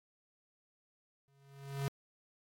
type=tone with exponential growth; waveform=square; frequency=138.59 Hz; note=C#3; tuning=in tune; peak=-32 dBFS; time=1.28-1.88 s; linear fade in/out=0 ms; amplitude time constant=130 ms; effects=AAC 64 kbps